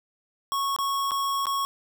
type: tone with dropouts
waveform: square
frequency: 1103 Hz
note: C#6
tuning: 9 cents flat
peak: -25 dBFS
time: 0.52-1.65 s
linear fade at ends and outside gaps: 0 ms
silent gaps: 0.763-0.787 / 1.109-1.117 / 1.456-1.468 s
effects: none